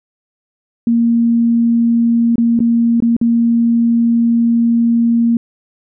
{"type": "tone with dropouts", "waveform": "sine", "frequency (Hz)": 233.1, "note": "A#3", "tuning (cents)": 0, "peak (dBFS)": -9, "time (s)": [0.87, 5.37], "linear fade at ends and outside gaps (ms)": 2, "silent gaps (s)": [[2.357, 2.381], [2.592, 2.603], [3.003, 3.023], [3.166, 3.213]], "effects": []}